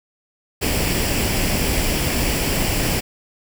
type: noise with comb filter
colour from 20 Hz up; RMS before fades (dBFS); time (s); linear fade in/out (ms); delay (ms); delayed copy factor
pink; -20; 0.61-3.01; 20; 0.39; +0.5
effects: none